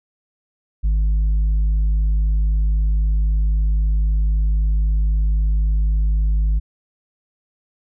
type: tone with tanh clipping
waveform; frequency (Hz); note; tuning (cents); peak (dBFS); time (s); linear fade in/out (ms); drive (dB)
triangle; 51.91; G#1; 0; -15; 0.83-6.6; 20; 8
effects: none